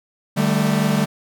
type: chord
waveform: 45% pulse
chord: D suspended fourth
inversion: none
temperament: equal with one note detuned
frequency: 150.61 / 196 / 220 Hz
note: D3 / G3 / A3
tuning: +44 / 0 / 0 cents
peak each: -21 / -20 / -21 dBFS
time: 0.36-1.06 s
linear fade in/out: 20 ms
effects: none

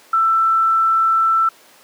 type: tone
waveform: sine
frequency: 1331 Hz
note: E6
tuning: 16 cents sharp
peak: -12 dBFS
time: 0.13-1.49 s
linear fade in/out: 5 ms
effects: pink hiss -47 dBFS RMS until 1.83 s + high-pass 400 Hz 12 dB/octave

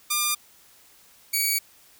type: tone pair in turn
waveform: 5% pulse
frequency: 1199 / 2263 Hz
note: D6 / C#7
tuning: +36 / +35 cents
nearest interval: major seventh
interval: 1099 cents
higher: second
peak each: -10 / -12 dBFS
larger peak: first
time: 0.1-0.35 / 1.33-1.59 s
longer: second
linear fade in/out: 10 ms
effects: white hiss -55 dBFS RMS until 1.99 s

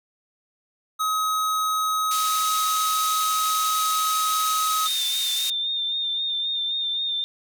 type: tone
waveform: square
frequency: 1269 Hz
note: D#6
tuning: 34 cents sharp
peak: -22 dBFS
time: 0.99-4.88 s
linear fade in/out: 20 ms
type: band-pass noise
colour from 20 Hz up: pink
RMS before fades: -30 dBFS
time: 2.11-5.5 s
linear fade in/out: 2 ms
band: 4000 to 14000 Hz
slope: 12 dB/octave
type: tone with vibrato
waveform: sine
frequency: 3620 Hz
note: A7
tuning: 48 cents sharp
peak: -23 dBFS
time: 4.86-7.24 s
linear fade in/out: 0 ms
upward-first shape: sine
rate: 3.8 Hz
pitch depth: 31 cents each way
effects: none

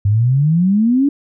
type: exponential sweep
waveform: sine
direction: up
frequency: 98 to 291.8 Hz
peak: -10 dBFS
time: 0.05-1.09 s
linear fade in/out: 5 ms
effects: none

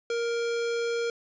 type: tone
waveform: square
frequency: 467.7 Hz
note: A#4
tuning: 6 cents sharp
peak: -27 dBFS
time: 0.1-1.1 s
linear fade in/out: 2 ms
effects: resampled to 16000 Hz + 9-bit

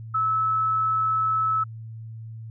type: tone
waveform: sine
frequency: 1302 Hz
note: E6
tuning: 22 cents flat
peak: -20 dBFS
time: 0.14-1.64 s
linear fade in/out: 10 ms
effects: added 112 Hz sine -35 dBFS peak until 2.5 s

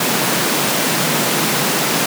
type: high-pass noise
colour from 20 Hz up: pink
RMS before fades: -17 dBFS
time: 0-2.06 s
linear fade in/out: 5 ms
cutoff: 140 Hz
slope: 48 dB/octave
effects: none

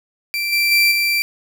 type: tone with level steps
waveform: 30% pulse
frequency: 2349 Hz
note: D7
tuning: in tune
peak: -17 / -12 / -9 / -13 dBFS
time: 0.34-1.22 s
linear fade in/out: 0 ms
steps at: 0.52 / 0.71 / 0.91 s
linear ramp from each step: 10 ms
effects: none

